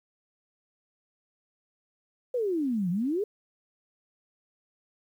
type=exponential two-way sweep; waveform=sine; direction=down then up; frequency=518 to 168.2 to 439.8 Hz; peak=-25 dBFS; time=2.34-3.24 s; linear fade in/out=5 ms; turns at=2.9 s; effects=10-bit